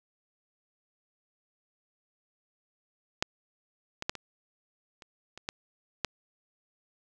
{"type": "clicks", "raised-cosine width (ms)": 0.2, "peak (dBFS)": [-8, -17, -10, -22, -30, -26, -15, -10], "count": 8, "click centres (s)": [3.225, 4.024, 4.095, 4.153, 5.022, 5.376, 5.489, 6.047], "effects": []}